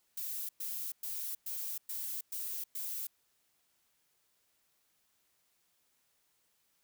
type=noise bursts; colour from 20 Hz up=violet; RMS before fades=-39 dBFS; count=7; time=0.17-3.07 s; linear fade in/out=5 ms; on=320 ms; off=110 ms; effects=white hiss -75 dBFS RMS until 6.83 s